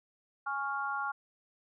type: chord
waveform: sine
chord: Db major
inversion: second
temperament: equal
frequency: 830.6 / 1108.7 / 1396.9 Hz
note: Ab5 / Db6 / F6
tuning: 0 / 0 / 0 cents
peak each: -37 / -37 / -35 dBFS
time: 0.46-1.12 s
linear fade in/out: 10 ms
effects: none